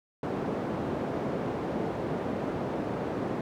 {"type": "band-pass noise", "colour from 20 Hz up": "white", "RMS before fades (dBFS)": -32, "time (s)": [0.23, 3.41], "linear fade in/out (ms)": 2, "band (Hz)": [130, 490], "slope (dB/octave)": 12, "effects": []}